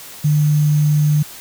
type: tone with sample-and-hold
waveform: sine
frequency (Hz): 150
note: D3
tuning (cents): +37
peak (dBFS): -11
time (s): 0.24-1.23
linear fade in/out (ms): 10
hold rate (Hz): 6300
effects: white hiss -36 dBFS RMS until 1.4 s